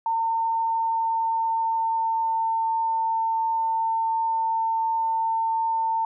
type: tone with pitch glide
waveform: sine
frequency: 907 to 900.7 Hz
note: A#5 to A5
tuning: -48 to +40 cents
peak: -21 dBFS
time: 0.06-6.05 s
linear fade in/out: 2 ms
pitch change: -12 cents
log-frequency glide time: 0.49-2.45 s
effects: none